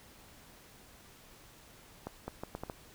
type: accelerating click train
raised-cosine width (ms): 1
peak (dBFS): -24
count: 6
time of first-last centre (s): 2.07-2.698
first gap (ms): 210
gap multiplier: 0.74
effects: pink hiss -57 dBFS RMS until 2.94 s